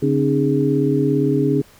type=tone cluster; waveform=sine; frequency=142.2 / 264.7 / 302.2 / 412.1 Hz; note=C#3 / C4 / D4 / G#4; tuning=+45 / +20 / +50 / -13 cents; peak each=-20 dBFS; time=0.02-1.62 s; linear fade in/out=10 ms; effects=pink hiss -49 dBFS RMS until 1.79 s